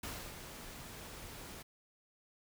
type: noise with ADSR envelope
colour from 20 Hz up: pink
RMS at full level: -42 dBFS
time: 0.03-1.63 s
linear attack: 5 ms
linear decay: 290 ms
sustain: -7 dB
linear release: 14 ms
effects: none